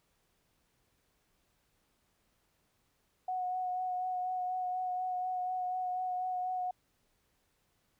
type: tone with vibrato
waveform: sine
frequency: 734 Hz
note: F#5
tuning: 14 cents flat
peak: -32 dBFS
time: 3.28-6.71 s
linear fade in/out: 5 ms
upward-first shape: sine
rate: 4.1 Hz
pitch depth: 17 cents each way
effects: pink hiss -75 dBFS RMS until 7.99 s